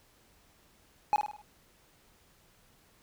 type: tone with echo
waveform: triangle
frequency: 840 Hz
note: G#5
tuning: 19 cents sharp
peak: -19 dBFS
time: 1.13-1.16 s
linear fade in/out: 0 ms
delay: 51 ms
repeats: 5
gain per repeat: -6 dB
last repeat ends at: 1.415 s
effects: pink hiss -64 dBFS RMS until 3.02 s